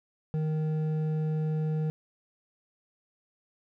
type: tone with hard clipping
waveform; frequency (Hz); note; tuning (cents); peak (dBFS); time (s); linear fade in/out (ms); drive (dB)
sine; 155.56; D#3; 0; -28; 0.34-1.9; 0; 7
effects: none